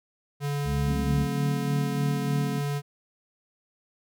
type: tone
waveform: square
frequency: 143.5 Hz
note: D3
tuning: 40 cents flat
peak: -27 dBFS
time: 0.4-2.82 s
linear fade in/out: 50 ms
type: harmonic tone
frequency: 70.2 Hz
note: C#2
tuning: 22 cents sharp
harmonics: 1 / 2 / 3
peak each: -29 / -39 / -32 dBFS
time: 0.64-1.28 s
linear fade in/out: 50 ms
type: chord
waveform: sine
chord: D dominant seventh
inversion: none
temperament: just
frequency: 146.83 / 183.54 / 220.2 / 264.3 Hz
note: D3 / F#3 / A3 / C4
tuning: 0 / -14 / +2 / +18 cents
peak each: -33 dBFS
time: 0.86-2.62 s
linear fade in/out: 50 ms
effects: none